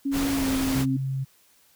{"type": "tone with pitch glide", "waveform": "sine", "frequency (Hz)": [276.6, 265.8], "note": ["C#4", "C4"], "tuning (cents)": [-4, 27], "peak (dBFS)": -23, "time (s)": [0.05, 0.97], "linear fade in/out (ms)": 10, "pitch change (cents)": -69, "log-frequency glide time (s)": [0.32, 0.48]}
{"type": "noise", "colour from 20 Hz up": "pink", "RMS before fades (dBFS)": -30, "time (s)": [0.11, 0.86], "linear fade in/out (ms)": 50}
{"type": "tone", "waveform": "sine", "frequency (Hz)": 134, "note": "C3", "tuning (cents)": 42, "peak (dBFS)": -25, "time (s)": [0.74, 1.25], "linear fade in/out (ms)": 20}
{"effects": ["white hiss -60 dBFS RMS until 1.75 s"]}